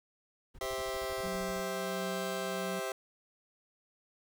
brown noise bursts, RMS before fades -48 dBFS, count 14, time 0.54-1.603 s, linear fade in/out 10 ms, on 49 ms, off 29 ms
sawtooth chord, C major, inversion second, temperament just, 392.4 / 523.3 / 654.1 Hz, G4 / C5 / E5, +2 / 0 / -14 cents, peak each -35 dBFS, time 0.61-2.92 s, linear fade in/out 2 ms
sine tone with tremolo, 186 Hz, F#3, 9 cents sharp, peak -38 dBFS, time 1.23-2.8 s, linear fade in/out 10 ms, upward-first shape triangle, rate 1.5 Hz, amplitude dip 45%
effects none

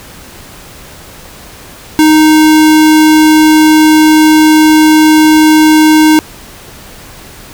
square tone, 310.4 Hz, D#4, 4 cents flat, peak -3 dBFS, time 1.99-6.19 s, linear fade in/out 0 ms, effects pink hiss -32 dBFS RMS until 7.53 s

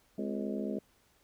harmonic tone with a mistuned harmonic, 69.6 Hz, C#2, 8 cents sharp, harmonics 3 / 4 / 5 / 6 / 7 / 8 / 9, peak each -36 / -39 / -41 / -41 / -46 / -46 / -44 dBFS, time 0.18-0.79 s, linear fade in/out 5 ms, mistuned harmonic 4, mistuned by -110 cents, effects pink hiss -68 dBFS RMS until 1.23 s

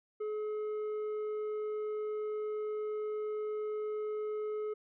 sine tone with tanh clipping, 425.7 Hz, G#4, 43 cents sharp, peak -35 dBFS, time 0.2-4.74 s, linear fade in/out 10 ms, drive 6 dB, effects none

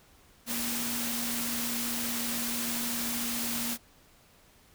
sine tone in noise, 236.4 Hz, A#3, 24 cents sharp, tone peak -36 dBFS, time 0.46-3.78 s, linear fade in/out 50 ms, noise white, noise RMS -33 dBFS, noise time 0.46-3.78 s, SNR -6 dB, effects pink hiss -60 dBFS RMS until 4.74 s

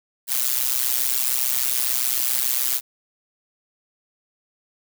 blue noise with amplitude modulation, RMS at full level -18 dBFS, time 0.27-2.81 s, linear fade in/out 50 ms, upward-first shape sine, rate 127 Hz, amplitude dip 100%, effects none

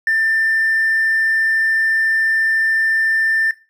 triangle tone, 1787 Hz, A6, 26 cents sharp, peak -10 dBFS, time 0.07-3.51 s, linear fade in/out 2 ms, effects noise-tail reverb RT60 0.3 s tail -21 dB re dry + tanh soft clip ceiling -9 dBFS

